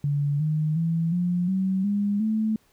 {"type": "tone with pitch steps", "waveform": "sine", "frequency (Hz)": [143.8, 154.12, 165.18, 177.04, 189.75, 203.4, 218], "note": ["D3", "D#3", "E3", "F3", "F#3", "G#3", "A3"], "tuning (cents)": [-36, -16, 4, 24, 44, -36, -16], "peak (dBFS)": -21, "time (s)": [0.04, 2.56], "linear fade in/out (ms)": 2, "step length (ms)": 360, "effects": ["pink hiss -63 dBFS RMS until 2.72 s"]}